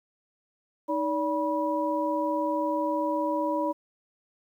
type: tone cluster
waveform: sine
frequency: 311.3 / 576 / 972 Hz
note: D#4 / D5 / B5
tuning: +1 / -34 / -28 cents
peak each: -29 dBFS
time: 0.88-3.73 s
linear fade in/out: 20 ms
effects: 10-bit